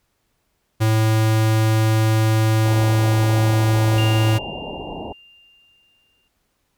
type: tone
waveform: square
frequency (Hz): 110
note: A2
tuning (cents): 0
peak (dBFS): -15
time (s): 0.8-4.39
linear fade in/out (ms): 20
type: low-pass noise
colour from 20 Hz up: white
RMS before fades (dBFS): -31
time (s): 2.65-5.13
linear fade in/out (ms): 10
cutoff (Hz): 920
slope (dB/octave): 96
type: tone with exponential decay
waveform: sine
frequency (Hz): 2794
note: F7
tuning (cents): 0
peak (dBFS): -24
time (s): 3.98-6.28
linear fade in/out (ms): 2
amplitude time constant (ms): 500
effects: pink hiss -69 dBFS RMS until 6.77 s